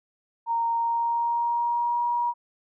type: tone with pitch glide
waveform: sine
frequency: 927 to 955.8 Hz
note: A#5 to A#5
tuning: -10 to +43 cents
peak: -22 dBFS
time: 0.46-2.34 s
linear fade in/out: 50 ms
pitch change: +53 cents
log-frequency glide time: 0.73-2.05 s
effects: none